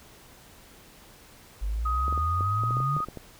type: exponential sweep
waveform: sine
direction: up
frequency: 48.05 to 150 Hz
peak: -26 dBFS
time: 1.61-2.99 s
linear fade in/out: 20 ms
type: tone with vibrato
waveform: sine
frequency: 1247 Hz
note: D#6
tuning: 3 cents sharp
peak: -26 dBFS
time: 1.85-3.05 s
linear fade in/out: 10 ms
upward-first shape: square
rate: 1.7 Hz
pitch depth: 13 cents each way
type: clicks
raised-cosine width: 2 ms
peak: -24 dBFS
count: 12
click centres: 2.081 / 2.126 / 2.177 / 2.408 / 2.636 / 2.708 / 2.769 / 2.803 / 2.966 / 3.004 / 3.086 / 3.173 s
effects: pink hiss -52 dBFS RMS until 3.39 s